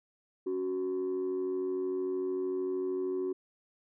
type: tone pair together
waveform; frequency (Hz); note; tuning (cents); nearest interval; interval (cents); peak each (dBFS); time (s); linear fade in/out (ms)
sine; 278.3 / 371.5; C#4 / F#4; +7 / +7; perfect fourth; 500; -36 / -29; 0.46-3.33; 10
effects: tanh soft clip ceiling -27 dBFS